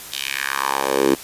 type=tone with high-pass filter sweep; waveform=10% pulse; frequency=68.1 Hz; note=C#2; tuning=30 cents flat; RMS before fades=-21 dBFS; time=0.12-1.15 s; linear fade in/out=5 ms; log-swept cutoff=3600 to 310 Hz; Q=2.6; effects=white hiss -36 dBFS RMS until 1.23 s + resampled to 32000 Hz

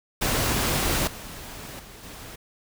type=noise with level steps; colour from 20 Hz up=pink; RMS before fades=-24 / -39 / -45 / -41 dBFS; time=0.21-2.36 s; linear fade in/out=10 ms; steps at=1.07 / 1.79 / 2.03 s; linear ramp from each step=5 ms; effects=none

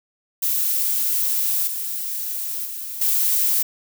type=noise with level steps; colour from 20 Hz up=violet; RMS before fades=-21 / -27 / -31 / -19 dBFS; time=0.42-3.63 s; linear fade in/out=10 ms; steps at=1.67 / 2.65 / 3.01 s; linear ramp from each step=5 ms; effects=none

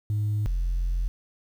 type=tone pair in turn; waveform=sine; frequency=105 / 43.53 Hz; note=G#2 / F1; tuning=+19 / -5 cents; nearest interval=octave + minor third; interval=1524 cents; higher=first; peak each=-21 dBFS; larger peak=neither; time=0.1-0.46 / 0.46-1.08 s; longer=second; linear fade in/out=0 ms; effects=tanh soft clip ceiling -21 dBFS + 9-bit

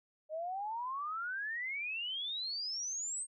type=exponential sweep; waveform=sine; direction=up; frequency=607 to 8570 Hz; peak=-36 dBFS; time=0.29-3.27 s; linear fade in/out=50 ms; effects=none

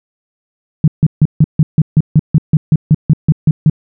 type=tone bursts; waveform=sine; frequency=153.9 Hz; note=D#3; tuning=19 cents flat; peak=-3 dBFS; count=16; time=0.84-3.698 s; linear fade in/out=2 ms; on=38 ms; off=150 ms; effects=none

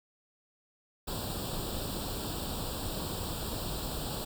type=noise with comb filter; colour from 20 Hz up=pink; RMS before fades=-36 dBFS; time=1.07-4.25 s; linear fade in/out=10 ms; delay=0.24 ms; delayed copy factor=+0.85; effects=none

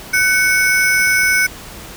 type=ring-modulated tone; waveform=square; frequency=1861 Hz; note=A#6; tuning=3 cents flat; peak=-9 dBFS; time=0.13-1.47 s; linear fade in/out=10 ms; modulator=357 Hz; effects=pink hiss -34 dBFS RMS until 1.96 s

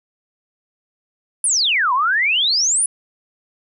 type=exponential two-way sweep; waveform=sine; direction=down then up; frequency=10320 to 966 to 10320 Hz; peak=-14 dBFS; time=1.44-2.86 s; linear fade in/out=2 ms; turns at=1.93 s; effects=none

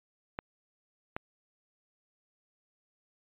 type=clicks; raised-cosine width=0.5 ms; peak=-19 dBFS; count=2; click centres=0.389 / 1.165 s; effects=resampled to 8000 Hz

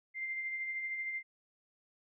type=tone with tremolo; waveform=sine; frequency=2093 Hz; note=C7; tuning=in tune; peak=-34 dBFS; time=0.14-1.23 s; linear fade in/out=50 ms; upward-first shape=sine; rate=13 Hz; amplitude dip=35%; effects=none

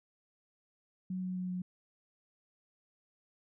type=tone with pitch steps; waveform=sine; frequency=185 / 183.83 / 182.66 / 181.51 Hz; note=F#3 / F#3 / F#3 / F#3; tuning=0 / -11 / -22 / -33 cents; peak=-34 dBFS; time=1.1-1.62 s; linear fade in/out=5 ms; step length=130 ms; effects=none

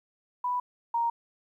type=tone pair in turn; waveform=sine; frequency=987.8 / 933.8 Hz; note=B5 / A#5; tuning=0 / +3 cents; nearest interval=minor second; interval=97 cents; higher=first; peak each=-26 / -24 dBFS; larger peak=second; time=0.44-0.6 / 0.94-1.1 s; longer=neither; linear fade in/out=5 ms; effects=11-bit

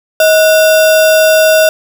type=tone with sample-and-hold; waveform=sine; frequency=632 Hz; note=D#5; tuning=27 cents sharp; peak=-4 dBFS; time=0.2-1.69 s; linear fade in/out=2 ms; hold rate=2100 Hz; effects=none

